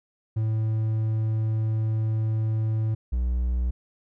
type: tone pair in turn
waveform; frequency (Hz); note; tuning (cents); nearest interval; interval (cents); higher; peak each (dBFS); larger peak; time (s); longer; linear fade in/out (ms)
triangle; 110 / 61.34; A2 / B1; 0 / -11; minor seventh; 1011; first; -20; neither; 0.36-2.95 / 3.12-3.71; first; 10
effects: none